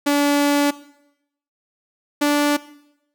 sawtooth tone pair in turn, 287.6 / 291.6 Hz, D4 / D4, -36 / -12 cents, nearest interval unison, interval 24 cents, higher second, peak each -11 dBFS, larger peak neither, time 0.06-0.71 / 2.21-2.57 s, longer first, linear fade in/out 10 ms, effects noise-tail reverb RT60 0.8 s tail -18 dB re dry

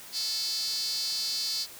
sawtooth tone with high-pass filter, 440 Hz, A4, in tune, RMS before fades -31 dBFS, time 0.12-1.67 s, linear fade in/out 50 ms, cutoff 4600 Hz, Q 9.4, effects white hiss -46 dBFS RMS until 1.79 s

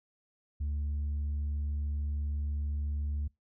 sine tone with tanh clipping, 73.1 Hz, D2, 7 cents flat, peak -31 dBFS, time 0.6-3.28 s, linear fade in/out 10 ms, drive 2 dB, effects noise-tail reverb RT60 0.2 s tail -25 dB re dry

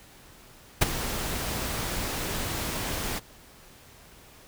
pink noise with ADSR envelope, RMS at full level -17 dBFS, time 0.81-3.2 s, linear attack 12 ms, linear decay 17 ms, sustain -14 dB, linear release 25 ms, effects pink hiss -52 dBFS RMS until 4.47 s

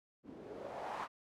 blue noise with low-pass filter sweep, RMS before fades -45 dBFS, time 0.23-1.08 s, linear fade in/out 50 ms, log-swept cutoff 270 to 1100 Hz, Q 2.7, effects none

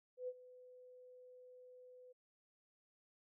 sine tone with ADSR envelope, 502 Hz, B4, 28 cents sharp, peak -39 dBFS, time 0.17-2.13 s, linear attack 110 ms, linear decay 48 ms, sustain -18 dB, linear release 16 ms, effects none

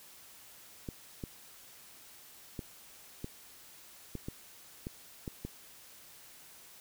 clicks, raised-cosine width 3 ms, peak -25 dBFS, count 9, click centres 0.888 / 1.238 / 2.592 / 3.244 / 4.153 / 4.285 / 4.869 / 5.278 / 5.45 s, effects white hiss -55 dBFS RMS until 6.8 s

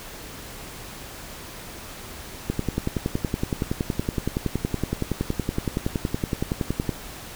click train, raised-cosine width 3 ms, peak -10 dBFS, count 48, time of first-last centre 2.5-6.893 s, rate 10.7 Hz, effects pink hiss -39 dBFS RMS until 7.35 s

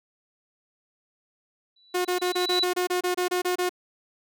sine tone with exponential growth, 3951 Hz, B7, in tune, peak -20 dBFS, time 1.76-2.64 s, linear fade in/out 5 ms, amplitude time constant 190 ms
sawtooth tone bursts, 360.4 Hz, F#4, 45 cents flat, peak -19 dBFS, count 13, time 1.94-3.694 s, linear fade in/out 10 ms, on 110 ms, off 27 ms
effects none

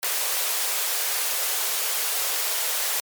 white high-pass noise, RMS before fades -25 dBFS, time 0.03-3 s, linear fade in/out 0 ms, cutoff 410 Hz, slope 48 dB/octave, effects MP3 96 kbps

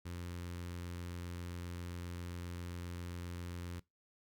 sawtooth tone with notch filter, 87.5 Hz, F2, 4 cents sharp, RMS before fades -44 dBFS, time 0.05-3.8 s, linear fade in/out 10 ms, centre 690 Hz, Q 1.5, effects noise-tail reverb RT60 0.2 s tail -21 dB re dry

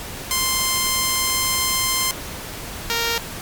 5% pulse tone pair in turn, 1046.5 / 464.1 Hz, C6 / A#4, 0 / -8 cents, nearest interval octave + major second, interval 1408 cents, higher first, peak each -6 / -8 dBFS, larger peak first, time 0.31-2.11 / 2.9-3.18 s, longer first, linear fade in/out 0 ms, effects pink hiss -32 dBFS RMS until 3.41 s + MP3 96 kbps

